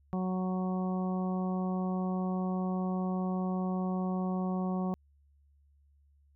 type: harmonic tone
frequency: 185 Hz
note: F#3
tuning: in tune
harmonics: 1 / 2 / 3 / 4 / 5 / 6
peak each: -30 / -40 / -43 / -41 / -47 / -45 dBFS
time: 0.13-4.94 s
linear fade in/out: 0 ms
effects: added 71 Hz sine -62 dBFS peak until 6.35 s